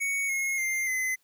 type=tone with pitch steps; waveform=square; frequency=2228 / 2163 / 2101 / 2040 Hz; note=C#7 / C#7 / C7 / C7; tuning=+8 / -43 / +7 / -44 cents; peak=-27 dBFS; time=0-1.16 s; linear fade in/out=20 ms; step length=290 ms; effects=white hiss -69 dBFS RMS until 1.23 s